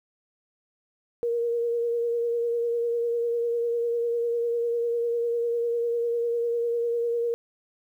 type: tone with vibrato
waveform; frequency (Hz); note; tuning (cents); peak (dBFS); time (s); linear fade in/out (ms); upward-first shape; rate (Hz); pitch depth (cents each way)
sine; 470; A#4; +14; -23; 1.23-7.34; 0; triangle; 10; 27
effects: 10-bit